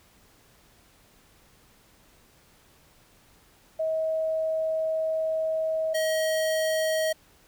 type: tone pair in turn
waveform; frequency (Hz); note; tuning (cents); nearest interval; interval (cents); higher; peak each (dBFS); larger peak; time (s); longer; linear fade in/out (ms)
sine / square; 638 / 633.6; D#5 / D#5; +43 / +31; unison; 12; first; -24; neither; 3.79-5.94 / 5.94-7.13; first; 10
effects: pink hiss -59 dBFS RMS until 7.47 s